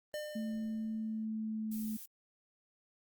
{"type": "tone with exponential decay", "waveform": "square", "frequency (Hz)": 602, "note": "D5", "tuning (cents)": 43, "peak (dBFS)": -37, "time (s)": [0.14, 1.25], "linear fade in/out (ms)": 0, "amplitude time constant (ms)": 240}
{"type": "tone with pitch glide", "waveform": "sine", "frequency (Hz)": [220, 217.5], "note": ["A3", "A3"], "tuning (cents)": [0, -20], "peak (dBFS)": -35, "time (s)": [0.35, 1.97], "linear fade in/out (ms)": 10, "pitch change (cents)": -20, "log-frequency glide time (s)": [0.99, 1.82]}
{"type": "noise", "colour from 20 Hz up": "violet", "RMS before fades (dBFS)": -48, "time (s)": [1.71, 2.06], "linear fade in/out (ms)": 10}
{"effects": ["Opus 32 kbps"]}